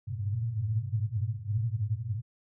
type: band-pass noise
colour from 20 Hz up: pink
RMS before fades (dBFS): -31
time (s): 0.07-2.22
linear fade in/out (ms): 20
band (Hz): 100 to 120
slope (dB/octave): 96
effects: none